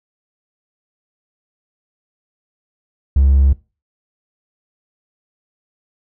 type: tone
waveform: triangle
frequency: 68.4 Hz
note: C#2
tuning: 23 cents flat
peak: -6 dBFS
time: 3.16-3.53 s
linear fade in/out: 5 ms
effects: noise-tail reverb RT60 0.3 s tail -22 dB re dry + tanh soft clip ceiling -3 dBFS

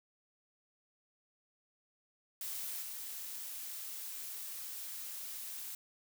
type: noise with level steps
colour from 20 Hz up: blue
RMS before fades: -41 / -44 dBFS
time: 2.41-5.75 s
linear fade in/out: 2 ms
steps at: 2.81 s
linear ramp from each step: 20 ms
effects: none

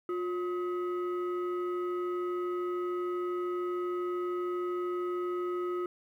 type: tone pair together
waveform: sine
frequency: 356.1 / 1269 Hz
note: F4 / D#6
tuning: +34 / +34 cents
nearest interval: octave + minor seventh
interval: 2200 cents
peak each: -29 / -36 dBFS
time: 0.09-5.86 s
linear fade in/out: 2 ms
effects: tanh soft clip ceiling -28 dBFS + 11-bit

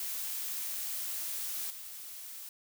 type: noise with level steps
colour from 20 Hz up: blue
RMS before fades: -37 / -45 dBFS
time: 0-2.49 s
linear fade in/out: 2 ms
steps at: 1.7 s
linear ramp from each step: 5 ms
effects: none

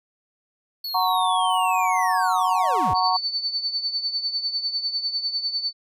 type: linear sweep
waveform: square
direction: down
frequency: 4435 to 55 Hz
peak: -28 dBFS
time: 0.84-2.94 s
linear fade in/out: 5 ms
type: chord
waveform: sine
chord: F# major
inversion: none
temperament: just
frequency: 740 / 925 / 1110 Hz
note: F#5 / A#5 / C#6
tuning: 0 / -14 / +2 cents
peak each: -23 dBFS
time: 0.94-3.17 s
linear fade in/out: 10 ms
type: tone with tremolo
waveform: sine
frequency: 4510 Hz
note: C#8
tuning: 29 cents sharp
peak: -20 dBFS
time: 2.94-5.73 s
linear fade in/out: 50 ms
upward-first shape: triangle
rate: 10 Hz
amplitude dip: 75%
effects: resampled to 32000 Hz

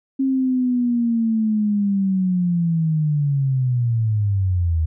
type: linear sweep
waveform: sine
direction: down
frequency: 269.9 to 77.78 Hz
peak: -16 dBFS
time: 0.19-4.86 s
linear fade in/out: 10 ms
effects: none

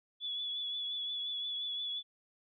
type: tone with vibrato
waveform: sine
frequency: 3418 Hz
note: G#7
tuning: 49 cents sharp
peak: -35 dBFS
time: 0.2-2.03 s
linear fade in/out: 50 ms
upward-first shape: triangle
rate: 5.7 Hz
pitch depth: 33 cents each way
effects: none

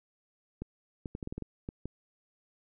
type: clicks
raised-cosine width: 3 ms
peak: -24 dBFS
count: 10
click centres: 0.62 / 1.058 / 1.151 / 1.228 / 1.274 / 1.325 / 1.38 / 1.423 / 1.689 / 1.856 s
effects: none

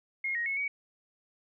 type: tone with pitch steps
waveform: sine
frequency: 2147 / 1879 / 2191 / 2257 Hz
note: C7 / A#6 / C#7 / C#7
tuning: +44 / +13 / -21 / +31 cents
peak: -29 dBFS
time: 0.24-0.68 s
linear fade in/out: 5 ms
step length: 110 ms
effects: none

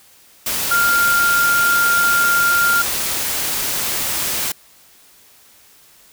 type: tone in noise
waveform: sine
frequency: 1396.9 Hz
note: F6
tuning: in tune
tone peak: -13 dBFS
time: 0.71-2.82 s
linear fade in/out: 5 ms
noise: white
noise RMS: -21 dBFS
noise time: 0.46-4.52 s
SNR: +5 dB
effects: white hiss -49 dBFS RMS until 6.12 s

